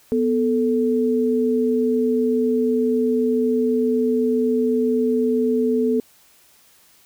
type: tone pair together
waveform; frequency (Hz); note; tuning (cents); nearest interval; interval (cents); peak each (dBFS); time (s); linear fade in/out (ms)
sine; 246.9 / 439; B3 / A4; 0 / -4; minor seventh; 996; -19; 0.12-6; 0
effects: white hiss -54 dBFS RMS until 7.05 s